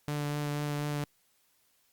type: tone with vibrato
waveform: sawtooth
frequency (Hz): 146.83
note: D3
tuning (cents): 0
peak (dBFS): -27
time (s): 0.08-1.04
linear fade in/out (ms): 0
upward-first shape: triangle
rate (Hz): 4.1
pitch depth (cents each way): 14
effects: white hiss -70 dBFS RMS until 1.92 s + Opus 48 kbps